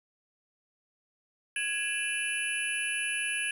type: tone cluster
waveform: sine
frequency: 1668 / 2415 / 2659 / 2959 / 10270 Hz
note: G#6 / D7 / E7 / F#7 / E9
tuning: +7 / +48 / +14 / -1 / -46 cents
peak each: -34 / -37 / -34 / -38 / -36 dBFS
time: 1.56-3.51 s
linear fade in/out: 2 ms
effects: 9-bit